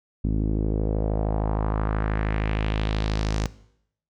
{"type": "tone with low-pass filter sweep", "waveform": "sawtooth", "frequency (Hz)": 53, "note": "G#1", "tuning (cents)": 36, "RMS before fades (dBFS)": -24, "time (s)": [0.24, 3.46], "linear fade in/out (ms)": 0, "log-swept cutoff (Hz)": [250, 6500], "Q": 2, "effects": ["noise-tail reverb RT60 0.7 s tail -18 dB re dry"]}